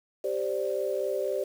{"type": "chord", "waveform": "sine", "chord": "G suspended fourth", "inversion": "none", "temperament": "equal", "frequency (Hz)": [392, 523.3, 587.3], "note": ["G4", "C5", "D5"], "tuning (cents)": [0, 0, 0], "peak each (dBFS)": -31, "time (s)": [0.24, 1.44], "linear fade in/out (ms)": 5, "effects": ["8-bit"]}